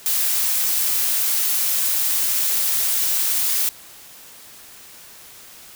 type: noise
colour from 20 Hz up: blue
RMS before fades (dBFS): -20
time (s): 0.06-3.69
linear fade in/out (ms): 0
effects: white hiss -43 dBFS RMS until 5.75 s